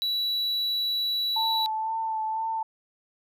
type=tone; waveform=triangle; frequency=3929 Hz; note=B7; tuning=10 cents flat; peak=-23 dBFS; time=0.02-1.66 s; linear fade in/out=0 ms
type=tone with vibrato; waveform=sine; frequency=885 Hz; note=A5; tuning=10 cents sharp; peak=-26 dBFS; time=1.36-2.63 s; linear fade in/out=5 ms; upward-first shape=sine; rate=2 Hz; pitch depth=23 cents each way
effects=none